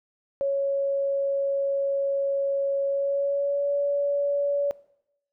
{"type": "tone with pitch glide", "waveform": "sine", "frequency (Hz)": [554.4, 569], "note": ["C#5", "C#5"], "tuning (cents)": [0, 45], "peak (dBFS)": -22, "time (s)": [0.41, 4.71], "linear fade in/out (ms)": 0, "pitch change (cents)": 45, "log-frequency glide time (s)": [2.86, 3.72], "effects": ["noise-tail reverb RT60 0.8 s tail -20 dB re dry"]}